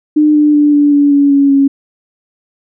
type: tone with pitch steps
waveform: sine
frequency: 302 / 298.2 / 294.4 / 290.7 / 287 / 283.4 / 279.8 / 276.3 Hz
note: D4 / D4 / D4 / D4 / D4 / C#4 / C#4 / C#4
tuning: +48 / +27 / +4 / -18 / -40 / +38 / +16 / -6 cents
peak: -5 dBFS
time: 0.16-1.68 s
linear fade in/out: 10 ms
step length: 190 ms
effects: none